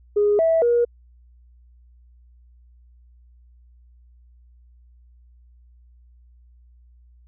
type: tone with pitch steps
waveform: sine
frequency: 413.3 / 654 / 476.3 Hz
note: G#4 / E5 / A#4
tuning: -8 / -14 / +37 cents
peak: -14 dBFS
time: 0.16-0.85 s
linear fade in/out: 10 ms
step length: 230 ms
effects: tanh soft clip ceiling -10 dBFS + added 60 Hz sine -49 dBFS peak until 7.27 s